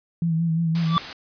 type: tone with vibrato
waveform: sine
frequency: 164.81 Hz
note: E3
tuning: in tune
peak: -19 dBFS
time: 0.22-0.97 s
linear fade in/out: 2 ms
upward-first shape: sine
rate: 5.7 Hz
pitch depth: 42 cents each way
type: noise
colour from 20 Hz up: white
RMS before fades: -33 dBFS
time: 0.75-1.13 s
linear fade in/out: 2 ms
type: tone with exponential growth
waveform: square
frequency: 1161 Hz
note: D6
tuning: 20 cents flat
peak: -15 dBFS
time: 0.83-0.98 s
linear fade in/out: 0 ms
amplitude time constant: 31 ms
effects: resampled to 11025 Hz